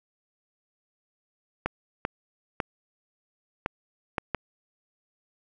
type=clicks; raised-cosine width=0.5 ms; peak=-11 dBFS; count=6; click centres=1.66 / 2.051 / 2.602 / 3.661 / 4.182 / 4.347 s; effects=none